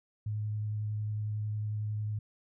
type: tone with vibrato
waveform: sine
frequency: 106.2 Hz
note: G#2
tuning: 39 cents sharp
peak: -31 dBFS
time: 0.26-2.19 s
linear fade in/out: 5 ms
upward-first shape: sine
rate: 11 Hz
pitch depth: 11 cents each way
effects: none